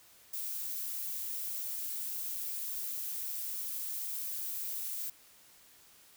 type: noise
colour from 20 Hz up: violet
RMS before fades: -38 dBFS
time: 0.33-5.1 s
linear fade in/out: 5 ms
effects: white hiss -60 dBFS RMS until 6.16 s